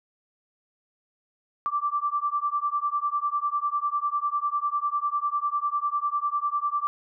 sine beating tone pair, 1165 / 1175 Hz, D6 / D6, -14 / +1 cents, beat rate 10 Hz, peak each -27 dBFS, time 1.66-6.87 s, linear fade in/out 0 ms, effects none

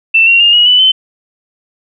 sine tone with pitch steps, 2673 / 2747 / 2822 / 2900 / 2980 / 3062 Hz, E7 / F7 / F7 / F#7 / F#7 / G7, +23 / -29 / +17 / -35 / +12 / -41 cents, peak -4 dBFS, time 0.14-0.92 s, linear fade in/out 10 ms, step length 130 ms, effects none

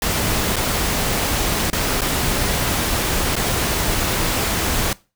pink noise with dropouts, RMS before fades -20 dBFS, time 0.02-4.93 s, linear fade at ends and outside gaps 2 ms, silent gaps 0.559-0.565 / 1.701-1.73 / 2.009-2.017 / 3.356-3.364 s, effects noise-tail reverb RT60 0.3 s tail -21 dB re dry

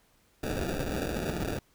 white noise with sample-and-hold, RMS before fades -32 dBFS, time 0.43-1.59 s, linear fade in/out 2 ms, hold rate 1050 Hz, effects pink hiss -66 dBFS RMS until 1.74 s

